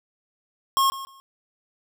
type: tone with echo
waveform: square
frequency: 1082 Hz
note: C#6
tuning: 42 cents flat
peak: -18 dBFS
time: 0.77-0.9 s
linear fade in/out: 0 ms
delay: 150 ms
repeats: 2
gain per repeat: -15 dB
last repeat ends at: 1.2 s
effects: none

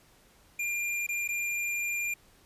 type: tone with dropouts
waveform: square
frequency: 2396 Hz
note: D7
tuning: 34 cents sharp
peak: -30 dBFS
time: 0.59-2.14 s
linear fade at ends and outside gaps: 5 ms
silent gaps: 1.067-1.088 / 1.278-1.287 s
effects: pink hiss -61 dBFS RMS until 2.45 s + resampled to 32000 Hz

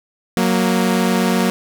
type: tone pair together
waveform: sawtooth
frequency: 184.84 / 233.1 Hz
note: F#3 / A#3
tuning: -1 / 0 cents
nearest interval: major third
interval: 401 cents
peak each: -13 dBFS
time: 0.37-1.5 s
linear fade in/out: 0 ms
effects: none

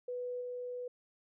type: tone with level steps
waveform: sine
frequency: 493.9 Hz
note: B4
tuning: in tune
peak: -36 / -38 dBFS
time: 0.08-0.88 s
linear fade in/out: 5 ms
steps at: 0.41 s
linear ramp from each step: 5 ms
effects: none

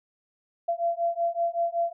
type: beating tone pair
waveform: sine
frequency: 679 / 684.3 Hz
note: F5 / F5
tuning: -49 / -35 cents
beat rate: 5.3 Hz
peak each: -27 dBFS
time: 0.68-1.93 s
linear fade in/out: 10 ms
effects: none

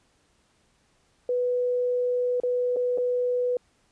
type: tone with dropouts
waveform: sine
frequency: 493.9 Hz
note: B4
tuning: in tune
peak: -22 dBFS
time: 1.29-3.57 s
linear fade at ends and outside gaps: 2 ms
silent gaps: 2.401-2.434 / 2.762-2.767 / 2.976-2.982 s
effects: pink hiss -66 dBFS RMS until 3.91 s + resampled to 22050 Hz

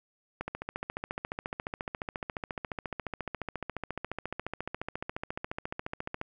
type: click train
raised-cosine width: 0.5 ms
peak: -19 dBFS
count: 84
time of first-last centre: 0.41-6.214 s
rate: 14.3 Hz
effects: none

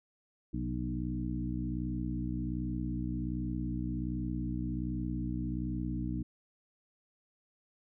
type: harmonic tone with a mistuned harmonic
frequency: 61.3 Hz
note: B1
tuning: 12 cents flat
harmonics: 1 / 2 / 3 / 4 / 5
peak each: -38 / -39 / -39 / -39 / -39 dBFS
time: 0.53-6.23 s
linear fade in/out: 10 ms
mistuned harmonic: 2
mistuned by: +55 cents
effects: none

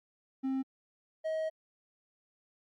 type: tone pair in turn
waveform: triangle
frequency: 265.6 / 634.4 Hz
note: C4 / D#5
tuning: +26 / +33 cents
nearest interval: octave + minor third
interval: 1507 cents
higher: second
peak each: -28 / -29 dBFS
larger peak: first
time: 0.43-0.63 / 1.24-1.5 s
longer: second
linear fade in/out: 20 ms
effects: Opus 48 kbps

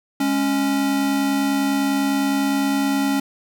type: tone pair together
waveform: square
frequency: 206.8 / 276.6 Hz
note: G#3 / C#4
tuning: -7 / -4 cents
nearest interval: perfect fourth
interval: 503 cents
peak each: -27 / -19 dBFS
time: 0.2-3.2 s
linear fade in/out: 5 ms
effects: 8-bit

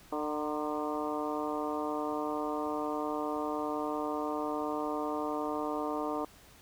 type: harmonic tone with a mistuned harmonic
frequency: 150.2 Hz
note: D3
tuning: 39 cents sharp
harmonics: 2 / 3 / 4 / 5 / 6 / 7 / 8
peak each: -36 / -38 / -39 / -40 / -41 / -41 / -42 dBFS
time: 0.12-6.25 s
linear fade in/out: 5 ms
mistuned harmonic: 6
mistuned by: +55 cents
effects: pink hiss -57 dBFS RMS until 6.61 s

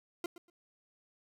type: tone with echo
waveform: 40% pulse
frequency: 345.4 Hz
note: F4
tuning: 19 cents flat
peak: -33 dBFS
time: 0.24-0.26 s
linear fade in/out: 2 ms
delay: 120 ms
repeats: 2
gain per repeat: -15 dB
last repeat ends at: 0.5 s
effects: none

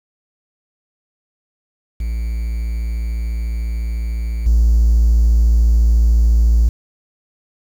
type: tone with level steps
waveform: triangle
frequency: 57 Hz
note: A#1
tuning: 38 cents flat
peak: -16 / -6 dBFS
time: 2-6.69 s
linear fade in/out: 5 ms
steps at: 4.46 s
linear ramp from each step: 5 ms
effects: tanh soft clip ceiling -4 dBFS + 7-bit

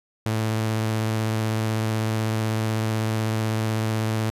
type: tone with vibrato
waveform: sawtooth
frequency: 110 Hz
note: A2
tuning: in tune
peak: -18 dBFS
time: 0.26-4.3 s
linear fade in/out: 0 ms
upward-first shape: sine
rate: 16 Hz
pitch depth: 17 cents each way
effects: resampled to 32000 Hz

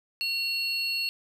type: tone pair together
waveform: triangle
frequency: 2744 / 4356 Hz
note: F7 / C#8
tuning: -31 / -31 cents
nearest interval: minor sixth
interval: 800 cents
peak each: -28 dBFS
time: 0.21-1.09 s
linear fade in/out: 0 ms
effects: none

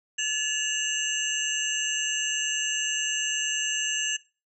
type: tone cluster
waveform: sine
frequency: 1722 / 2721 / 2870 / 6250 / 7540 Hz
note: A6 / F7 / F7 / G8 / A#8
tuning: -38 / -46 / +47 / -6 / +19 cents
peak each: -32 / -33 / -29 / -34 / -32 dBFS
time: 0.18-4.17 s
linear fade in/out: 10 ms
effects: noise-tail reverb RT60 0.3 s tail -18 dB re dry

